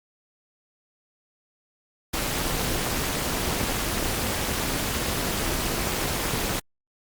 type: noise with amplitude modulation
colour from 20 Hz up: pink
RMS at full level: -23 dBFS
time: 2.13-6.6 s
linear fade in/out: 10 ms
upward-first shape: sine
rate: 297 Hz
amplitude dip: 85%
effects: Opus 48 kbps